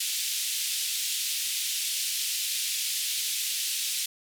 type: band-pass noise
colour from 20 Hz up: pink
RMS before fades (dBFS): -30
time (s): 0-4.06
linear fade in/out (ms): 5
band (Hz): 2900 to 14000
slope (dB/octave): 24
effects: none